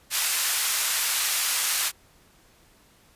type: band-pass noise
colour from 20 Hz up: white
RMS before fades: -25 dBFS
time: 0.1-1.92 s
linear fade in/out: 50 ms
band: 1100 to 13000 Hz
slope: 12 dB/octave
effects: pink hiss -58 dBFS RMS until 3.15 s + resampled to 32000 Hz